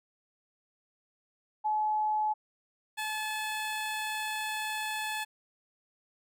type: tone pair in turn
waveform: sine / 15% pulse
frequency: 855 / 861.9 Hz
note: A5 / A5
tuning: -50 / -36 cents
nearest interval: unison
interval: 14 cents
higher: second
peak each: -26 dBFS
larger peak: neither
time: 1.64-2.34 / 2.97-5.25 s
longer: second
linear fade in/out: 20 ms
effects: none